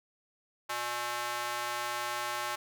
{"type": "tone with high-pass filter", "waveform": "square", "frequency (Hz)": 120.4, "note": "B2", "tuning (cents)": -44, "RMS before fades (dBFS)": -35, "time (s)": [0.69, 2.56], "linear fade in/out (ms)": 10, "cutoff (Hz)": 990, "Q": 1.4, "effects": []}